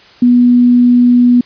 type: tone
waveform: sine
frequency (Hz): 244.3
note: B3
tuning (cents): -19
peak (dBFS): -4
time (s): 0.22-1.41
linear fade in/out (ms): 5
effects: white hiss -41 dBFS RMS until 1.45 s + resampled to 11025 Hz